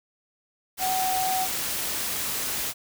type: tone in noise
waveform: sine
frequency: 750 Hz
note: F#5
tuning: 23 cents sharp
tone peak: -24 dBFS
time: 0.79-1.48 s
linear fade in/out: 50 ms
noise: white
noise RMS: -29 dBFS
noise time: 0.77-2.74 s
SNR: +2 dB
effects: none